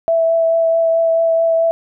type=tone with vibrato; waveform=sine; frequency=659.3 Hz; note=E5; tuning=in tune; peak=-11 dBFS; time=0.08-1.71 s; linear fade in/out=0 ms; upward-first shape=triangle; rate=4.6 Hz; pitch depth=13 cents each way; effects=none